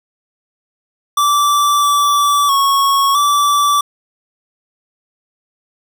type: tone with pitch steps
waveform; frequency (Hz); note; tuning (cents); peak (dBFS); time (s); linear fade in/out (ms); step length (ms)
square; 1165 / 1157 / 1104 / 1160; D6 / D6 / C#6 / D6; -14 / -26 / -7 / -22; -11; 1.17-3.81; 5; 660
effects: none